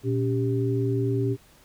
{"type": "tone cluster", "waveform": "sine", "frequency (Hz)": [119.2, 282.8, 393.2], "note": ["A#2", "C#4", "G4"], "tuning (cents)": [39, 35, 5], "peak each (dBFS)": [-24, -29, -27], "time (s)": [0.03, 1.37], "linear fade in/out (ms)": 50, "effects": ["pink hiss -56 dBFS RMS until 1.64 s"]}